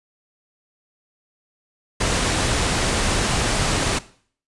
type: low-pass noise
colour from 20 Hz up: pink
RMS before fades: -21 dBFS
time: 2-3.99 s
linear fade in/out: 10 ms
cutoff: 10000 Hz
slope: 48 dB/octave
effects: noise-tail reverb RT60 0.5 s tail -17 dB re dry + resampled to 24000 Hz